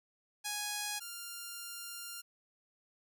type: tone pair in turn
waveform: 5% pulse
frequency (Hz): 830.6 / 1396.9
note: G#5 / F6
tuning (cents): 0 / 0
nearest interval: major sixth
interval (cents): 900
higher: second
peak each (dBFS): -24 / -31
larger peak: first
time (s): 0.44-1 / 1-2.22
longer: second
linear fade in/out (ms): 20
effects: none